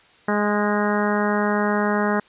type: harmonic tone with a mistuned harmonic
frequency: 207.7 Hz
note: G#3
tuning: in tune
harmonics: 1 / 2 / 3 / 4 / 5 / 6 / 7 / 8 / 9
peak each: -22 / -25 / -27 / -28 / -29 / -30 / -30 / -31 / -32 dBFS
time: 0.28-2.2 s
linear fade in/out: 5 ms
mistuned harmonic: 8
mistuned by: -24 cents
effects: white hiss -53 dBFS RMS until 2.28 s + resampled to 8000 Hz